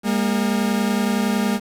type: tone pair together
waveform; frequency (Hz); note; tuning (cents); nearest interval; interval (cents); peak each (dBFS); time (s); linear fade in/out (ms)
40% pulse; 202.4 / 233.1; G#3 / A#3; -44 / 0; major second; 244; -19 / -21; 0.03-1.6; 50
effects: resampled to 32000 Hz + 7-bit